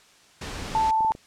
pink noise, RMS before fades -34 dBFS, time 0.41-0.91 s, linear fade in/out 5 ms
clicks, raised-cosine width 2 ms, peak -26 dBFS, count 8, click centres 0.659 / 0.719 / 0.773 / 0.813 / 1.007 / 1.048 / 1.107 / 1.151 s
sine tone, 882 Hz, A5, 4 cents sharp, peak -19 dBFS, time 0.75-1.12 s, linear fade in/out 0 ms
effects white hiss -55 dBFS RMS until 1.26 s + low-pass 7000 Hz 12 dB/octave

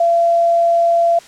sine tone, 680 Hz, F5, 46 cents flat, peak -10 dBFS, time 0-1.19 s, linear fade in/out 5 ms, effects white hiss -41 dBFS RMS until 1.27 s + low-pass 7000 Hz 12 dB/octave

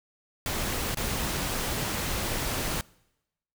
pink noise with dropouts, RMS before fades -30 dBFS, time 0.46-2.81 s, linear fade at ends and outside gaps 1 ms, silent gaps 0.946-0.971 s, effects noise-tail reverb RT60 0.9 s tail -24 dB re dry

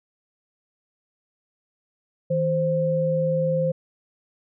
sine tone pair together, 159.95 / 523.3 Hz, D#3 / C5, +48 / 0 cents, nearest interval octave + major sixth, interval 2052 cents, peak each -24 / -21 dBFS, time 2.3-3.72 s, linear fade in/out 10 ms, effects none

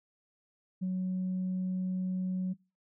sine tone, 185 Hz, F#3, in tune, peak -28 dBFS, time 0.81-2.54 s, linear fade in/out 20 ms, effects noise-tail reverb RT60 0.3 s tail -24 dB re dry + tanh soft clip ceiling -27 dBFS

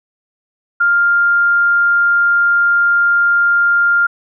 sine tone, 1400 Hz, F6, 4 cents sharp, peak -9 dBFS, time 0.8-4.07 s, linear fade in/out 10 ms, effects none

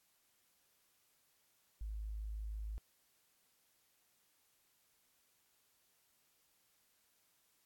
sine tone, 53 Hz, G#1, 36 cents sharp, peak -40 dBFS, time 1.81-2.78 s, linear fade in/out 0 ms, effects white hiss -75 dBFS RMS until 7.65 s + AAC 64 kbps

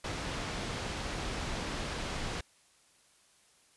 pink low-pass noise, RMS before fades -37 dBFS, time 0.04-2.41 s, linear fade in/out 5 ms, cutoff 5600 Hz, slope 12 dB/octave, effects white hiss -65 dBFS RMS until 3.76 s + resampled to 24000 Hz

